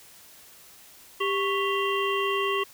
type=harmonic tone with a mistuned harmonic; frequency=395.8 Hz; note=G4; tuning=17 cents sharp; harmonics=1 / 3 / 5 / 7 / 8; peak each=-27 / -28 / -34 / -31 / -36 dBFS; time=1.2-2.64 s; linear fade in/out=10 ms; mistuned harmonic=3; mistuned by=-120 cents; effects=white hiss -51 dBFS RMS until 2.73 s